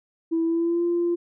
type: tone with pitch glide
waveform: sine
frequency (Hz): 328.9 to 345.1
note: E4 to F4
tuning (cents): -4 to -21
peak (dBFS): -19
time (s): 0.31-1.16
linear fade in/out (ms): 20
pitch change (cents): +83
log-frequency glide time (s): 0.44-0.84
effects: tanh soft clip ceiling -16 dBFS